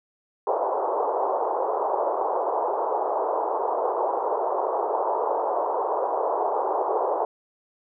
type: band-pass noise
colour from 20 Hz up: white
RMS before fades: -25 dBFS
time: 0.47-7.25 s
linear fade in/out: 2 ms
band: 390 to 1000 Hz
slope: 48 dB/octave
effects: none